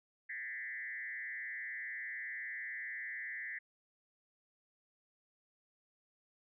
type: tone with frequency modulation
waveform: sine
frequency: 1900 Hz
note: A#6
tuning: 33 cents sharp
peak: -40 dBFS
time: 0.29-3.59 s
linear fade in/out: 10 ms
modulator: 131 Hz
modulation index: 1.5
effects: none